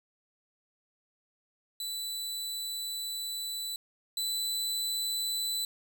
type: tone pair in turn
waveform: sawtooth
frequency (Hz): 3978 / 3993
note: B7 / B7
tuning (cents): +12 / +18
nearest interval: unison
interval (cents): 6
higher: second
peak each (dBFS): -31 / -27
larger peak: second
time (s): 1.8-3.76 / 4.17-5.65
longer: first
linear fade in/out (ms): 2
effects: none